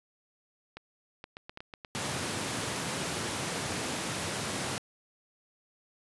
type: clicks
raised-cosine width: 0.3 ms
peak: -26 dBFS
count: 12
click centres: 0.77 / 1.241 / 1.369 / 1.495 / 1.574 / 1.605 / 1.738 / 1.848 / 2.012 / 2.057 / 2.47 / 2.626 s
type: high-pass noise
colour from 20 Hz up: pink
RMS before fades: -34 dBFS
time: 1.95-4.78 s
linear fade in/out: 0 ms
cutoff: 100 Hz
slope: 24 dB/octave
effects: resampled to 24000 Hz